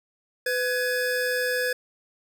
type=tone pair together; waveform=square; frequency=500 / 1681.8 Hz; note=B4 / G#6; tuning=+21 / +21 cents; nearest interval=octave + major sixth; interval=2100 cents; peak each=-27 / -27 dBFS; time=0.46-1.73 s; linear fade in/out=5 ms; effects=none